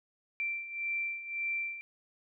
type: beating tone pair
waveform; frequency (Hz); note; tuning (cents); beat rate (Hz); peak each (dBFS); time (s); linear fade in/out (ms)
sine; 2349 / 2350.8; D7 / D7; 0 / +1; 1.8; -39 / -34; 0.4-1.81; 0
effects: none